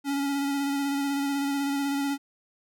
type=tone with vibrato; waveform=square; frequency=280 Hz; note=C#4; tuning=18 cents sharp; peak=-26 dBFS; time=0.04-2.18 s; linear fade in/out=50 ms; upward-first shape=square; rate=16 Hz; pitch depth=16 cents each way; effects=none